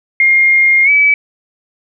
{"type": "tone with pitch glide", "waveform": "sine", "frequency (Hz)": [2126, 2292], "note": ["C7", "D7"], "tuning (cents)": [27, -43], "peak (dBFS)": -6, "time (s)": [0.2, 1.14], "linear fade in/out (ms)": 2, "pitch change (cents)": 130, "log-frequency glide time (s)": [0.84, 0.9], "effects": []}